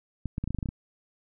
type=clicks; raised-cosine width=5 ms; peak=-18 dBFS; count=10; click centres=0.257 / 0.381 / 0.44 / 0.476 / 0.506 / 0.547 / 0.587 / 0.628 / 0.658 / 0.689 s; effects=none